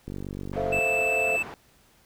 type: click train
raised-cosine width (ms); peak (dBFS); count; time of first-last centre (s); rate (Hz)
3; -22; 35; 0.08-0.787; 48.1
type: low-pass noise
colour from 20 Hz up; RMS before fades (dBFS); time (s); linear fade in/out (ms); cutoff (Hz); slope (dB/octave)
white; -41; 0.53-1.54; 0; 1200; 12
type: chord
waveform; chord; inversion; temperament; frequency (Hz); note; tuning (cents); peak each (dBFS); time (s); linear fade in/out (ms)
sine; F major seventh; first; equal; 440 / 523.3 / 659.3 / 698.5; A4 / C5 / E5 / F5; 0 / 0 / 0 / 0; -31; 0.56-1.37; 10
type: tone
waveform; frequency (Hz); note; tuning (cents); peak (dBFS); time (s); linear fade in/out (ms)
triangle; 2637; E7; 0; -22; 0.72-1.43; 10
effects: pink hiss -60 dBFS RMS until 2.05 s